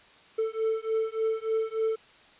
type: beating tone pair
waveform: triangle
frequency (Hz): 441.8 / 445.2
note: A4 / A4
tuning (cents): +7 / +20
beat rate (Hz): 3.4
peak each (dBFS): -27 / -27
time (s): 0.38-1.96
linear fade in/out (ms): 10
effects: white hiss -55 dBFS RMS until 2.39 s + resampled to 8000 Hz